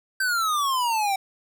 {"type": "exponential sweep", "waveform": "square", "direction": "down", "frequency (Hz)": [1568, 763], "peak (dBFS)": -22, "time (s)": [0.2, 1.16], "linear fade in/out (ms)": 5, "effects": []}